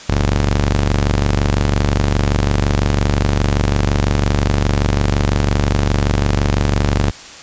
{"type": "ring-modulated tone", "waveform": "sawtooth", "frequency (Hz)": 72, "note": "D2", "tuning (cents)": -34, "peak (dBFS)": -6, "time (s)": [0.09, 7.11], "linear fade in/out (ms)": 5, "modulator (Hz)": 23.2, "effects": ["white hiss -35 dBFS RMS until 7.42 s", "resampled to 16000 Hz"]}